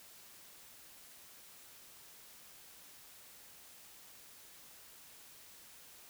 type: silence
effects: white hiss -57 dBFS RMS until 6.09 s